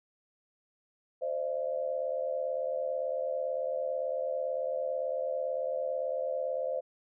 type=tone cluster; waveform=sine; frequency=523 / 601 / 670 Hz; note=C5 / D5 / E5; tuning=-1 / +40 / +28 cents; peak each=-32 / -35 / -39 dBFS; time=1.21-6.81 s; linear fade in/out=20 ms; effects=none